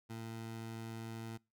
20% pulse tone, 113.2 Hz, A2, 50 cents sharp, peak -38 dBFS, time 0.09-1.38 s, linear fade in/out 20 ms, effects noise-tail reverb RT60 0.3 s tail -26 dB re dry

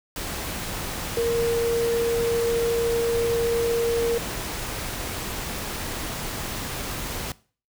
sine tone in noise, 466.2 Hz, A#4, in tune, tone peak -20 dBFS, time 1.17-4.18 s, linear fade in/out 2 ms, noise pink, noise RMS -31 dBFS, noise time 0.16-7.32 s, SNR +8 dB, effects noise-tail reverb RT60 0.4 s tail -20 dB re dry

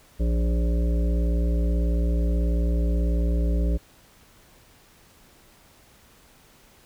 harmonic tone with a mistuned harmonic, 58.4 Hz, A#1, 4 cents sharp, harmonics 1 / 3 / 5 / 7 / 9 / 10, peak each -20 / -30 / -34 / -37 / -39 / -40 dBFS, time 0.19-3.78 s, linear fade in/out 20 ms, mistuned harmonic 3, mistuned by -16 cents, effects pink hiss -55 dBFS RMS until 6.85 s

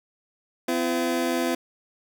25% pulse tone pair together, 255.1 / 339.6 Hz, C4 / F4, -44 / -48 cents, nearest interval perfect fourth, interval 496 cents, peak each -22 dBFS, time 0.68-1.55 s, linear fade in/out 5 ms, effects none

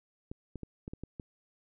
clicks, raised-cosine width 3 ms, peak -27 dBFS, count 7, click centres 0.315 / 0.557 / 0.633 / 0.879 / 0.935 / 1.036 / 1.198 s, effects none

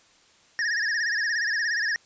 square tone with vibrato, 1760 Hz, A6, in tune, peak -24 dBFS, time 0.59-1.96 s, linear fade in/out 0 ms, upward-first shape sine, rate 17 Hz, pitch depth 120 cents each way, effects white hiss -58 dBFS RMS until 2.05 s + resampled to 16000 Hz

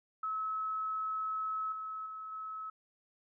sine tone with level steps, 1292 Hz, E6, 35 cents flat, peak -33 / -38 / -41 / -39 dBFS, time 0.23-2.7 s, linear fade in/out 5 ms, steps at 1.72 / 2.06 / 2.32 s, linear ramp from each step 2 ms, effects none

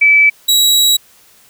sine / sawtooth tone pair in turn, 2305 / 3877 Hz, D7 / B7, -33 / -33 cents, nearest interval major sixth, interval 900 cents, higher second, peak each -5 dBFS, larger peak neither, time 0.01-0.3 / 0.48-0.97 s, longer second, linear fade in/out 10 ms, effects white hiss -47 dBFS RMS until 1.49 s

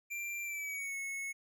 square tone with pitch glide, 2365 to 2194 Hz, D7 to C#7, +12 to -18 cents, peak -38 dBFS, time 0.1-1.33 s, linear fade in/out 20 ms, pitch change -130 cents, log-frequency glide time 0.43-0.96 s, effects none

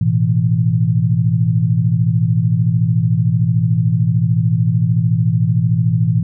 sine chord, A suspended second, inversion none, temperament equal, 110 / 123.47 / 164.81 Hz, A2 / B2 / E3, 0 / 0 / 0 cents, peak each -16 dBFS, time 0.01-6.23 s, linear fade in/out 5 ms, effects none

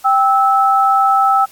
sine tone pair together, 785 / 1307.7 Hz, G5 / E6, +2 / -14 cents, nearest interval major sixth, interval 884 cents, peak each -12 dBFS, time 0.04-1.46 s, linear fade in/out 20 ms, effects white hiss -44 dBFS RMS until 1.51 s + AAC 64 kbps

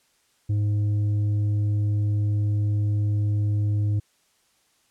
sine tone with tanh clipping, 103.83 Hz, G#2, in tune, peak -21 dBFS, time 0.49-4 s, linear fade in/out 10 ms, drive 5 dB, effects white hiss -65 dBFS RMS until 4.9 s + low-pass 10000 Hz 12 dB/octave

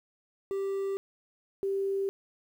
triangle / sine tone pair in turn, 391.8 / 391.8 Hz, G4 / G4, -1 / -1 cents, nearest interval unison, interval 0 cents, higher neither, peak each -27 dBFS, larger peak neither, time 0.51-0.97 / 1.63-2.09 s, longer neither, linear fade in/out 0 ms, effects 10-bit

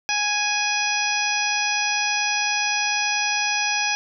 harmonic tone with a mistuned harmonic, 830.6 Hz, G#5, in tune, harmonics 1 / 2 / 3 / 4 / 5 / 6 / 7, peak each -27 / -28 / -24 / -32 / -36 / -28 / -29 dBFS, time 0.09-3.95 s, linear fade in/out 0 ms, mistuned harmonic 6, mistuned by +16 cents, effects none

